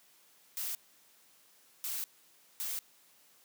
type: noise bursts at uneven times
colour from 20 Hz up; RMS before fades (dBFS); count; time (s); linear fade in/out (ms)
blue; -37; 3; 0.57-0.75 / 1.84-2.04 / 2.6-2.79; 0
effects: white hiss -64 dBFS RMS until 3.44 s + high-pass 150 Hz 12 dB/octave